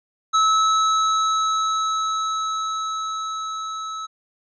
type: tone with level ramp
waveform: square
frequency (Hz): 1299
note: E6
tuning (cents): -26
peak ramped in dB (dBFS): -15 to -29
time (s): 0.33-4.07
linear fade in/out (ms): 20
effects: resampled to 16000 Hz